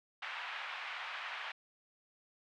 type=band-pass noise; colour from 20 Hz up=white; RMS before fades=-43 dBFS; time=0.22-1.52 s; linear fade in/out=5 ms; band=790 to 2800 Hz; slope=24 dB/octave; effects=none